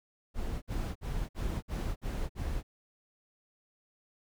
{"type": "noise bursts", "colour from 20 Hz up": "brown", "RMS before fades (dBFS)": -34, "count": 7, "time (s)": [0.34, 2.63], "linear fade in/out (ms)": 50, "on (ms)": 280, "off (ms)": 55, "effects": []}